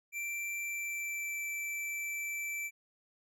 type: tone with pitch glide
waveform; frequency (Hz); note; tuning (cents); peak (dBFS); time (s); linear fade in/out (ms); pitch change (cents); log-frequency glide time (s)
square; 2349 to 2329; D7 to D7; 0 to -15; -36; 0.12-2.71; 50; -15; 0.58-1.42
effects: none